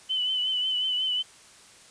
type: tone with vibrato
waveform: sine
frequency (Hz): 3017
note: F#7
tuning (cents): +33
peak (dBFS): -24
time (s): 0.09-1.23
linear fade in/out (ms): 20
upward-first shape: triangle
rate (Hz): 5.5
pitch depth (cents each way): 46
effects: white hiss -52 dBFS RMS until 1.9 s + resampled to 22050 Hz